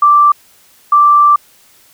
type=tone pair in turn; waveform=sine; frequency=1173 / 1173 Hz; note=D6 / D6; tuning=-2 / -2 cents; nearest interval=unison; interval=0 cents; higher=neither; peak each=-4 dBFS; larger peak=neither; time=0.02-0.32 / 0.92-1.36 s; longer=second; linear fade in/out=5 ms; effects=white hiss -47 dBFS RMS until 1.93 s